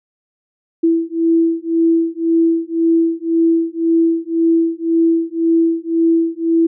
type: beating tone pair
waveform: sine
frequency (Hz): 329.6 / 331.5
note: E4 / E4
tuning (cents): 0 / +10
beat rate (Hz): 1.9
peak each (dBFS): -15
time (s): 0.83-6.67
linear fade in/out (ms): 10
effects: none